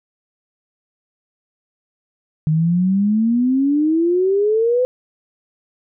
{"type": "exponential sweep", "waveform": "sine", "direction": "up", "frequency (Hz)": [152.4, 510], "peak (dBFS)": -13, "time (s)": [2.47, 4.85], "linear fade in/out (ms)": 0, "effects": []}